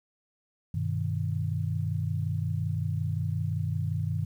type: chord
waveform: sine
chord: G augmented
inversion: none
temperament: equal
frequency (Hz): 98 / 123.47 / 155.56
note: G2 / B2 / D#3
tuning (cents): 0 / 0 / 0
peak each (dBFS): -30 / -33 / -31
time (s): 0.74-4.25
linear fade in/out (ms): 5
effects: 10-bit